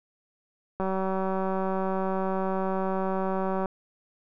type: click train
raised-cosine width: 1 ms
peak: -16 dBFS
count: 544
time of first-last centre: 0.8-3.658 s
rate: 190 Hz
effects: none